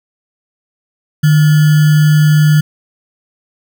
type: tone with sample-and-hold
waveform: sine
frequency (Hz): 151.9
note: D#3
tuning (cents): -41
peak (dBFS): -5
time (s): 1.23-2.61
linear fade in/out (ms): 10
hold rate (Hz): 1575
effects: none